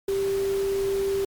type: tone in noise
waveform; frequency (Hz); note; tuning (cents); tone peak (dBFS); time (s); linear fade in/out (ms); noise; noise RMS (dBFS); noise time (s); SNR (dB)
sine; 392; G4; 0; -22; 0.08-1.25; 5; pink; -38; 0.08-1.25; +13
effects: MP3 96 kbps